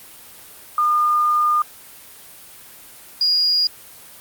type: tone pair in turn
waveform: sine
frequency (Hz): 1213 / 4865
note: D#6 / D#8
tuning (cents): -44 / -40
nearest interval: 2 octaves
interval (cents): 2404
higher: second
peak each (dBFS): -14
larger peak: neither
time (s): 0.78-1.62 / 3.21-3.67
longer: first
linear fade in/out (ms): 2
effects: white hiss -42 dBFS RMS until 4.2 s + Opus 32 kbps